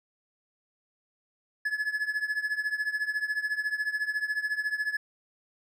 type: tone with tremolo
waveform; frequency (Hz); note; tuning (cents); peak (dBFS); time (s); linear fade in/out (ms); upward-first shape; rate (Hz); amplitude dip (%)
triangle; 1709; G#6; +49; -22; 1.65-4.97; 5; triangle; 14; 90
effects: none